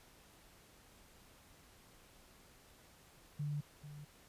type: tone with echo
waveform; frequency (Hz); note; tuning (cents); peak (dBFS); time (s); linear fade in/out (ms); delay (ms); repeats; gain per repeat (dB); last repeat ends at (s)
sine; 146.83; D3; 0; -36; 3.39-3.61; 10; 440; 1; -12; 4.05
effects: pink hiss -63 dBFS RMS until 4.28 s + resampled to 32000 Hz